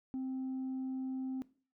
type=tone; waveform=sine; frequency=261.6 Hz; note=C4; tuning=in tune; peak=-33 dBFS; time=0.14-1.42 s; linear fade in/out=0 ms; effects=noise-tail reverb RT60 0.4 s tail -20 dB re dry + tanh soft clip ceiling -34 dBFS